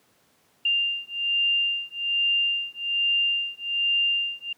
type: beating tone pair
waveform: sine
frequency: 2794 / 2795.2 Hz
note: F7 / F7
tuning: 0 / +1 cents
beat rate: 1.2 Hz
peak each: -25 dBFS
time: 0.65-4.53 s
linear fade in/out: 5 ms
effects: pink hiss -63 dBFS RMS until 4.57 s + high-pass 150 Hz 12 dB/octave